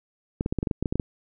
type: clicks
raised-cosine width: 3 ms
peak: -12 dBFS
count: 12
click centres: 0.409 / 0.461 / 0.525 / 0.587 / 0.629 / 0.672 / 0.712 / 0.826 / 0.858 / 0.925 / 0.956 / 0.998 s
effects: none

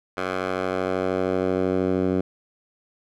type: tone with band-pass filter sweep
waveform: 10% pulse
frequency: 92.9 Hz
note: F#2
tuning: 7 cents sharp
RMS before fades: -24 dBFS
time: 0.17-2.21 s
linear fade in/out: 5 ms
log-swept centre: 1200 to 280 Hz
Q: 0.91
effects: none

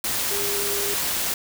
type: tone in noise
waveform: sine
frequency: 405 Hz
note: G#4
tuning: 43 cents flat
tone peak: -29 dBFS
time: 0.31-0.94 s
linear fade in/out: 2 ms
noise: white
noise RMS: -25 dBFS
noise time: 0.04-1.34 s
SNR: -7 dB
effects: none

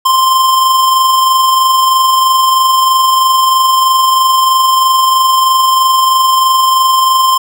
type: tone with amplitude modulation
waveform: square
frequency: 1047 Hz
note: C6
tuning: 1 cent sharp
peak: -6 dBFS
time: 0.05-7.38 s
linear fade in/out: 10 ms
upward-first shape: sine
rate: 23.1 Hz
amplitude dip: 30%
effects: none

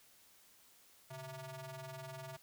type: ring-modulated tone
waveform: sawtooth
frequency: 260 Hz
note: C4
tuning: 11 cents flat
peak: -39 dBFS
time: 1.1-2.37 s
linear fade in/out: 10 ms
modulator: 400 Hz
effects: white hiss -65 dBFS RMS until 2.42 s

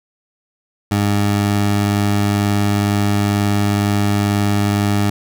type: tone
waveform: 20% pulse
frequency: 102.1 Hz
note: G#2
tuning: 29 cents flat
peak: -9 dBFS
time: 0.91-5.1 s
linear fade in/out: 5 ms
effects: none

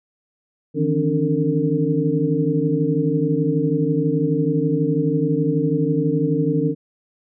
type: tone cluster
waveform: sine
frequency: 151.5 / 163.5 / 271.3 / 297.8 / 455 Hz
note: D#3 / E3 / C#4 / D4 / A#4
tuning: -46 / -14 / -37 / +24 / -42 cents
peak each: -23 dBFS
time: 0.74-6.75 s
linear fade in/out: 50 ms
effects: none

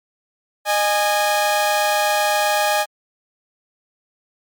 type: tone pair together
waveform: sawtooth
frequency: 613 / 826.6 Hz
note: D#5 / G#5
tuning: -26 / -8 cents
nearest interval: perfect fourth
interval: 518 cents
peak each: -16 / -14 dBFS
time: 0.65-2.86 s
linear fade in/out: 50 ms
effects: MP3 96 kbps

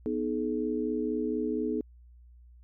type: chord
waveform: sine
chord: G# minor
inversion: first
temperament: equal with one note detuned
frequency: 246.9 / 311.1 / 426.2 Hz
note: B3 / D#4 / G#4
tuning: 0 / 0 / +45 cents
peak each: -32 dBFS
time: 0.06-1.81 s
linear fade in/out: 0 ms
effects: added 60 Hz sine -51 dBFS peak until 2.63 s

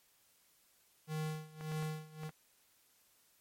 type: tone with tremolo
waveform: square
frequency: 155.56 Hz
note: D#3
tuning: in tune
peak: -36 dBFS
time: 1.07-2.31 s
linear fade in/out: 50 ms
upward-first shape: sine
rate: 1.7 Hz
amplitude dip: 90%
type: clicks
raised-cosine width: 0.5 ms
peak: -34 dBFS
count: 5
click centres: 1.61 / 1.719 / 1.826 / 2.234 / 2.293 s
effects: white hiss -70 dBFS RMS until 3.4 s + MP3 64 kbps

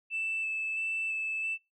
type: tone with vibrato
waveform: sine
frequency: 2637 Hz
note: E7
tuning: in tune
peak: -29 dBFS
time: 0.1-1.58 s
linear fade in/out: 50 ms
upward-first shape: square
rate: 1.5 Hz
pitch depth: 9 cents each way
effects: noise-tail reverb RT60 0.2 s tail -17 dB re dry + tanh soft clip ceiling -26 dBFS

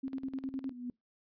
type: tone with tremolo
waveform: sine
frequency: 266.7 Hz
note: C4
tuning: 33 cents sharp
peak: -33 dBFS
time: 0.03-0.73 s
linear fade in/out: 10 ms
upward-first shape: square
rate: 9.8 Hz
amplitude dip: 75%
type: tone with exponential growth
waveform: sine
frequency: 245.5 Hz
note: B3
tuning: 10 cents flat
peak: -34 dBFS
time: 0.39-0.9 s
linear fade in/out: 2 ms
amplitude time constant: 110 ms
effects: noise-tail reverb RT60 0.2 s tail -26 dB re dry + resampled to 11025 Hz

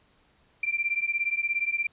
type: beating tone pair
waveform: sine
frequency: 2353 / 2370 Hz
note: D7 / D7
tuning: +3 / +15 cents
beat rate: 17 Hz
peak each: -28 dBFS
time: 0.63-1.87 s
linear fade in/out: 5 ms
effects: pink hiss -64 dBFS RMS until 1.92 s + resampled to 8000 Hz

